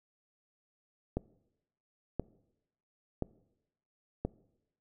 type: click train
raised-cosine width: 2 ms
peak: -18 dBFS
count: 4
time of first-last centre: 1.17-4.25 s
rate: 0.974 Hz
effects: noise-tail reverb RT60 0.9 s tail -22 dB re dry